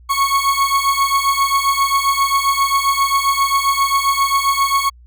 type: beating tone pair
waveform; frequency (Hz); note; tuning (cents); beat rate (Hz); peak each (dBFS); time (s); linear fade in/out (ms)
40% pulse; 1100 / 1107.5; C#6 / C#6; -14 / -2; 7.5; -16; 0.09-4.9; 20
effects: added 60 Hz sine -41 dBFS peak until 5.06 s